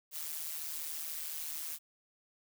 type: noise with amplitude modulation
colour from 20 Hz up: blue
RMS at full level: -37 dBFS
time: 0.11-1.79 s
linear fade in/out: 50 ms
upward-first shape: sine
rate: 156 Hz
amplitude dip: 75%
effects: none